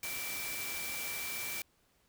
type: tone in noise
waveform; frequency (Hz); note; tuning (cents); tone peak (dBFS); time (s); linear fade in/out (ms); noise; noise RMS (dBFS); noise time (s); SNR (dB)
sine; 2334; D7; -11; -41; 0.03-1.62; 2; white; -40; 0.03-1.62; -4
effects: pink hiss -71 dBFS RMS until 2.08 s